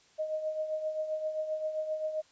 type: tone with tremolo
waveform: sine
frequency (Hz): 622.3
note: D#5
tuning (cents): 0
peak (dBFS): -28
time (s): 0.18-2.22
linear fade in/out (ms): 20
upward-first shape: triangle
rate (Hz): 7.6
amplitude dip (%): 65
effects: white hiss -63 dBFS RMS until 2.31 s + resampled to 16000 Hz